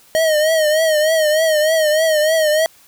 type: tone with vibrato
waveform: square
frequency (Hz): 625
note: D#5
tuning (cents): +8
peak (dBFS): -13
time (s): 0.15-2.66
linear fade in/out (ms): 0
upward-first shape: triangle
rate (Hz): 3.3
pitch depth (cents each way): 83
effects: white hiss -49 dBFS RMS until 2.87 s